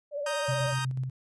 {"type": "tone with vibrato", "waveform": "sine", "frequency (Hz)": 578, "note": "D5", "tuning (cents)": -28, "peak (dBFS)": -30, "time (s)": [0.11, 0.75], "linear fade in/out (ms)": 50, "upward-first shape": "sine", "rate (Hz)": 16, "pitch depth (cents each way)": 55}
{"type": "chord", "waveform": "sawtooth", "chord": "Eb major", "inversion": "second", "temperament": "equal", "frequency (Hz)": [932.3, 1244.5, 1568], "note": ["Bb5", "Eb6", "G6"], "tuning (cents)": [0, 0, 0], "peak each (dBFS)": -32, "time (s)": [0.26, 0.85], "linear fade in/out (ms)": 5}
{"type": "tone with tremolo", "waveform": "sine", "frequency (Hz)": 130, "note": "C3", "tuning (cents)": -11, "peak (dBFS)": -27, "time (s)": [0.48, 1.1], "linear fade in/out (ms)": 10, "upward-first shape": "square", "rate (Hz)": 8.1, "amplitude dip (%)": 35}
{"effects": ["resampled to 24000 Hz"]}